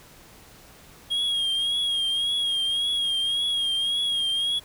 triangle tone with vibrato, 3264 Hz, G#7, 31 cents flat, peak -21 dBFS, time 1.1-4.6 s, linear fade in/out 20 ms, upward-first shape triangle, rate 1.8 Hz, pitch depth 57 cents each way, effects pink hiss -50 dBFS RMS until 4.64 s

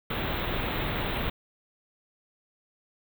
pink band-stop noise, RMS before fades -30 dBFS, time 0.1-1.3 s, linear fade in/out 5 ms, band 3900 to 15000 Hz, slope 96 dB/octave, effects none

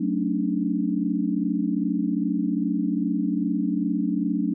sine chord, D major seventh, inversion first, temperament equal with one note detuned, 185 / 220 / 277.2 / 299.7 Hz, F#3 / A3 / C#4 / D4, 0 / 0 / 0 / +35 cents, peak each -27 dBFS, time 0-4.54 s, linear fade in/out 10 ms, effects none

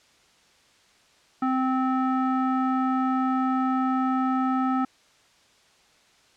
square tone with low-pass filter, 260 Hz, C4, 11 cents flat, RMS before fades -24 dBFS, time 1.42-4.85 s, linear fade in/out 5 ms, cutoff 1200 Hz, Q 3.4, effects white hiss -59 dBFS RMS until 6.36 s + low-pass 6000 Hz 12 dB/octave

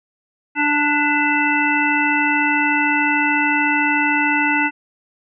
harmonic tone with a mistuned harmonic, 294.4 Hz, D4, 4 cents sharp, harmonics 1 / 3 / 5 / 7 / 9, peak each -21 / -21 / -21 / -21 / -21 dBFS, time 0.55-4.71 s, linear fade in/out 50 ms, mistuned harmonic 7, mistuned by -40 cents, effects none

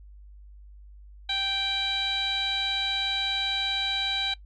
15% pulse tone with low-pass filter, 783 Hz, G5, 2 cents flat, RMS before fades -28 dBFS, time 1.29-4.34 s, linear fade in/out 5 ms, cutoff 3900 Hz, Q 9, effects noise-tail reverb RT60 0.1 s tail -19 dB re dry + added 50 Hz sine -45 dBFS peak until 4.45 s

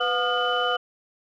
sine tone cluster, 496.5 / 721 / 1222 / 1420 / 2998 Hz, B4 / F#5 / D#6 / F6 / F#7, +9 / -45 / -32 / +28 / +22 cents, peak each -27 dBFS, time 0-0.77 s, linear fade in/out 10 ms, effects tanh soft clip ceiling -13 dBFS

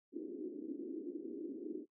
pink band-pass noise, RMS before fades -44 dBFS, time 0.12-1.86 s, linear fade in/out 50 ms, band 280 to 370 Hz, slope 48 dB/octave, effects noise-tail reverb RT60 0.1 s tail -18 dB re dry

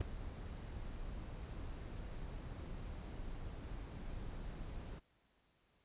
brown noise with ADSR envelope, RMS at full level -32 dBFS, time 0-5 s, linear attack 14 ms, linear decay 3 ms, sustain -14 dB, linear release 20 ms, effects pink hiss -75 dBFS RMS until 5.84 s + resampled to 8000 Hz

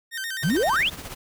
sawtooth tone with vibrato, 1689 Hz, G#6, 29 cents sharp, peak -25 dBFS, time 0.11-0.85 s, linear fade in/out 50 ms, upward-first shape square, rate 7.7 Hz, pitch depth 150 cents each way
pink noise with tremolo, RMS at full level -35 dBFS, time 0.42-1.15 s, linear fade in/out 10 ms, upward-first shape triangle, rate 16 Hz, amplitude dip 65%
sine exponential sweep, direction up, 128.8 to 3729 Hz, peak -19 dBFS, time 0.43-0.9 s, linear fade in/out 20 ms
effects none

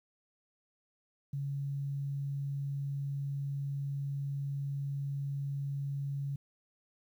sine tone, 140 Hz, C#3, 18 cents sharp, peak -33 dBFS, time 1.33-6.36 s, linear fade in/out 5 ms, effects 11-bit

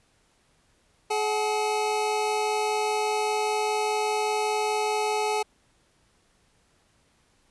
square tone cluster, 424.9 / 752 / 857 Hz, G#4 / F#5 / A5, +40 / +28 / -46 cents, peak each -28 / -33 / -28 dBFS, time 1.1-5.43 s, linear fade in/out 10 ms, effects pink hiss -65 dBFS RMS until 7.5 s + resampled to 24000 Hz

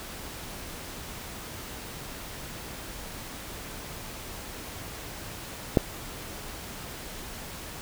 click, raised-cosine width 2 ms, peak -4 dBFS, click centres 5.772 s, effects pink hiss -40 dBFS RMS until 7.81 s

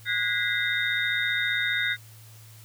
sine tone cluster, 1461 / 1630 / 1954 / 2069 / 3691 Hz, F#6 / G#6 / B6 / C7 / A#7, -22 / -33 / -19 / -20 / -18 cents, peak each -30 dBFS, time 0.05-1.97 s, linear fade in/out 50 ms, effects added 110 Hz sine -47 dBFS peak until 2.64 s + white hiss -53 dBFS RMS until 2.64 s

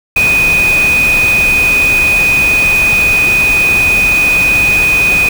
sine tone in noise, 2489 Hz, D#7, in tune, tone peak -7 dBFS, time 0.16-5.29 s, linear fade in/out 5 ms, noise pink, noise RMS -19 dBFS, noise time 0.16-5.29 s, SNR +9 dB, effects none

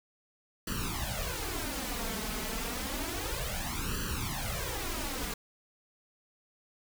pink noise with flanger, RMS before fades -35 dBFS, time 0.67-5.34 s, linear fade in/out 5 ms, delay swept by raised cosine 0.67 to 4.67 ms, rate 0.3 Hz, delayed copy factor +0.9, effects none

